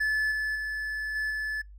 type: tone with level steps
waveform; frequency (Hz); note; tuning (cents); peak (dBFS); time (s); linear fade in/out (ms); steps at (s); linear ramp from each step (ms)
triangle; 1731; A6; -29; -22 / -25 / -28 / -25 / -27; 0-1.62; 10; 0.31 / 0.55 / 1.15 / 1.3; 10
effects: noise-tail reverb RT60 0.2 s tail -25 dB re dry + added 50 Hz sine -45 dBFS peak until 1.78 s